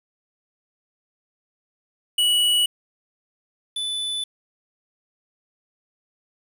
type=tone pair in turn; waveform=square; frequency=2938 / 3494 Hz; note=F#7 / A7; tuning=-13 / -13 cents; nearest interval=minor third; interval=300 cents; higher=second; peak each=-17 / -25 dBFS; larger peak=first; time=2.18-2.66 / 3.76-4.24 s; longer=neither; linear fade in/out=5 ms; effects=resampled to 32000 Hz + 8-bit